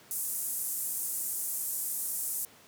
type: band-pass noise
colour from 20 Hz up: white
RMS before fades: -34 dBFS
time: 0.11-2.45 s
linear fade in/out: 0 ms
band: 8000 to 14000 Hz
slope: 24 dB/octave
effects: pink hiss -56 dBFS RMS until 2.67 s + high-pass 150 Hz 12 dB/octave